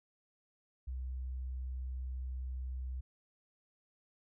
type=tone; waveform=sine; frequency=63.9 Hz; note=C2; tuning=40 cents flat; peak=-37 dBFS; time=0.87-3.01 s; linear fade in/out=10 ms; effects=none